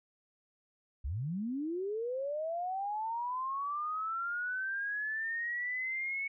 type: linear sweep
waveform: sine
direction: up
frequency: 55.8 to 2223 Hz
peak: -33 dBFS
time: 1.04-6.28 s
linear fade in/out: 10 ms
effects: none